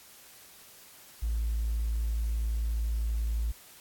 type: tone with tanh clipping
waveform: triangle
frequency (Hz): 55.9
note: A1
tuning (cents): +28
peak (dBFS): -26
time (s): 1.22-3.52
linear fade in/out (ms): 10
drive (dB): 1
effects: white hiss -53 dBFS RMS until 3.8 s + AAC 64 kbps